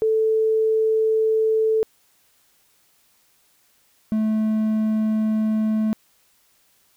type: tone pair in turn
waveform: sine / triangle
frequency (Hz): 440 / 217.3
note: A4 / A3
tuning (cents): 0 / -21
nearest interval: octave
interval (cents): 1221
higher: first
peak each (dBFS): -16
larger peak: neither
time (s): 0.02-1.83 / 4.12-5.93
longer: neither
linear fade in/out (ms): 0
effects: white hiss -61 dBFS RMS until 6.96 s